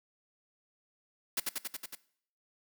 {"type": "noise with echo", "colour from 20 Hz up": "white", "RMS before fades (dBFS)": -31, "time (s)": [1.37, 1.4], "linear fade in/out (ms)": 5, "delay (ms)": 92, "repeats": 6, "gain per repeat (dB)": -2, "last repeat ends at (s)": 1.952, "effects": ["noise-tail reverb RT60 0.6 s tail -19 dB re dry", "high-pass 200 Hz 12 dB/octave"]}